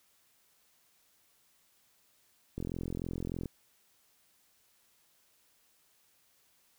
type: click train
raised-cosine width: 3 ms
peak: -24 dBFS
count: 39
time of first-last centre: 2.58-3.458 s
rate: 43.3 Hz
effects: white hiss -69 dBFS RMS until 6.78 s